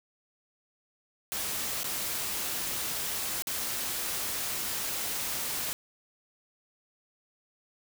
white noise with dropouts, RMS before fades -33 dBFS, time 1.32-5.73 s, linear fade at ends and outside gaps 0 ms, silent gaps 1.833-1.843 / 3.422-3.471 s, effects none

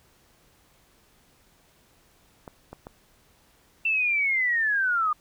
clicks, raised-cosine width 1 ms, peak -25 dBFS, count 3, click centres 2.478 / 2.73 / 2.869 s
sine linear sweep, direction down, 2689 to 1200 Hz, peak -21 dBFS, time 3.85-5.13 s, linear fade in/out 5 ms
effects pink hiss -61 dBFS RMS until 5.2 s

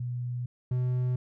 sine / triangle tone pair in turn, 122.7 / 125.5 Hz, B2 / B2, -11 / +28 cents, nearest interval unison, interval 39 cents, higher second, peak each -30 / -23 dBFS, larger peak second, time 0-0.46 / 0.71-1.16 s, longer first, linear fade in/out 5 ms, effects none

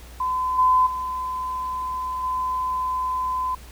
sine tone with level steps, 1018 Hz, C6, 48 cents flat, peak -21 / -14 / -25 / -22 dBFS, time 0.2-3.55 s, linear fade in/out 5 ms, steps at 0.58 / 0.86 / 2.23 s, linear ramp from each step 10 ms, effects added 60 Hz sine -40 dBFS peak until 3.71 s + pink hiss -47 dBFS RMS until 3.71 s

